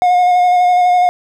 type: tone with vibrato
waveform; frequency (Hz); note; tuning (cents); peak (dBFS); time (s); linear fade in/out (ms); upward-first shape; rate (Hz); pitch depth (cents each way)
triangle; 719; F#5; -50; -6; 0.02-1.09; 0; square; 12; 15
effects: none